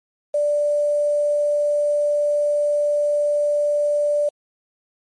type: tone with quantisation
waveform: sine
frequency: 587.3 Hz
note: D5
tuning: in tune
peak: -16 dBFS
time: 0.34-4.29 s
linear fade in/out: 5 ms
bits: 7
effects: MP3 48 kbps